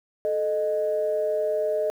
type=tone pair together; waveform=sine; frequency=435.7 / 616.2 Hz; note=A4 / D#5; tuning=-17 / -17 cents; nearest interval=tritone; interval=600 cents; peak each=-26 / -23 dBFS; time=0.25-1.9 s; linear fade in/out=0 ms; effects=tanh soft clip ceiling -14 dBFS + 9-bit